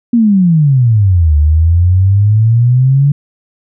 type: exponential two-way sweep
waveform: sine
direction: down then up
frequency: 242.9 to 73.3 to 144.8 Hz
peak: -5 dBFS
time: 0.13-3.12 s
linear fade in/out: 5 ms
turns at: 1.36 s
effects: none